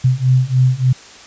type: beating tone pair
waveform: sine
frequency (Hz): 126.7 / 130.1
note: B2 / C3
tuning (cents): +45 / -9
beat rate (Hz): 3.4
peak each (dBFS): -14 / -13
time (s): 0.04-0.93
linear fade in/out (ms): 10
effects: white hiss -39 dBFS RMS until 1.26 s + resampled to 16000 Hz